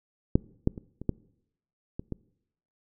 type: clicks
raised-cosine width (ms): 3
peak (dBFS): -6 / -9 / -26 / -25 / -12 / -21 / -19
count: 7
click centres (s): 0.355 / 0.674 / 0.778 / 1.016 / 1.093 / 1.995 / 2.123
effects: noise-tail reverb RT60 0.8 s tail -24 dB re dry